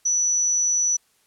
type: tone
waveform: sine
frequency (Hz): 5930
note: F#8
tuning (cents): +3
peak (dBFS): -18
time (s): 0.05-0.97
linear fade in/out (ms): 10
effects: white hiss -63 dBFS RMS until 1.26 s + low-pass 12000 Hz 12 dB/octave